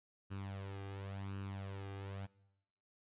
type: tone with flanger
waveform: sawtooth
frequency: 98 Hz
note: G2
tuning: in tune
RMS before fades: -45 dBFS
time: 0.3-2.27 s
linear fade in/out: 20 ms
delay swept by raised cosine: 0.71 to 2.51 ms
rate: 0.93 Hz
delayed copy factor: +0.65
effects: noise-tail reverb RT60 1.0 s tail -22 dB re dry + resampled to 8000 Hz